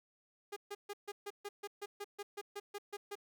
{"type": "tone bursts", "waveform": "sawtooth", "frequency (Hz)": 407.3, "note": "G#4", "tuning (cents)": -34, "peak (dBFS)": -37, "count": 15, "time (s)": [0.52, 3.155], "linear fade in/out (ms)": 10, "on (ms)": 45, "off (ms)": 140, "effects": []}